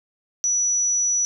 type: tone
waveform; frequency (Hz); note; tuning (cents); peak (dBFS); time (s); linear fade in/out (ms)
sine; 5900; F#8; -6; -18; 0.44-1.25; 0
effects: none